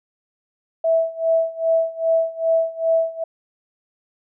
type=tone with tremolo; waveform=sine; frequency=655 Hz; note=E5; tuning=11 cents flat; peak=-13 dBFS; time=0.84-3.24 s; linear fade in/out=5 ms; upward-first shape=sine; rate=2.5 Hz; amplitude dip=90%; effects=none